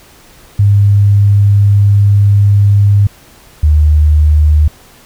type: tone pair in turn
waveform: sine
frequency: 101.3 / 75.89 Hz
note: G#2 / D#2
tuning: -43 / -43 cents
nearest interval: perfect fourth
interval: 500 cents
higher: first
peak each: -4 dBFS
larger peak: neither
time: 0.59-3.07 / 3.63-4.68 s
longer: first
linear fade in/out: 5 ms
effects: pink hiss -41 dBFS RMS until 5.05 s